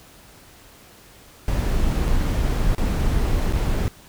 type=noise with dropouts; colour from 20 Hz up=brown; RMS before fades=-20 dBFS; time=1.48-3.88 s; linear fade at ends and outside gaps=0 ms; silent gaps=2.081-2.086 / 2.748-2.782 / 3.524-3.535 s; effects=pink hiss -48 dBFS RMS until 4.08 s